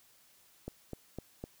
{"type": "click train", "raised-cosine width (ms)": 2, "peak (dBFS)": -26, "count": 4, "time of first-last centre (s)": [0.68, 1.439], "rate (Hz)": 3.95, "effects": ["white hiss -64 dBFS RMS until 1.6 s"]}